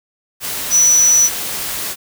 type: tone in noise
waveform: sine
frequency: 5930 Hz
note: F#8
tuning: 3 cents sharp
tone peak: -8 dBFS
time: 0.7-1.3 s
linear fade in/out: 50 ms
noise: white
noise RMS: -23 dBFS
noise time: 0.4-1.96 s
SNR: +12 dB
effects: none